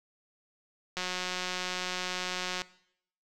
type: click train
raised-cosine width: 0.2 ms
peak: -16 dBFS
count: 301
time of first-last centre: 0.97-2.618 s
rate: 182 Hz
effects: noise-tail reverb RT60 0.7 s tail -19 dB re dry